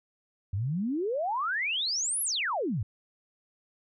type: exponential two-way sweep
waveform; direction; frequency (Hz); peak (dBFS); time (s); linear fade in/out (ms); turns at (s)
sine; up then down; 89.9 to 11510 to 89.9; -27; 0.53-2.83; 5; 2.22
effects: none